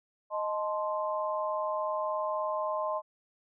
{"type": "chord", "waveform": "sine", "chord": "A diminished", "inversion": "second", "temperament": "equal with one note detuned", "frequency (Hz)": [622.3, 869.9, 1046.5], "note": ["Eb5", "A5", "C6"], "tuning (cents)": [0, -20, 0], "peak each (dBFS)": [-32, -37, -33], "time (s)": [0.3, 3.02], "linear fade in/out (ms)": 50, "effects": []}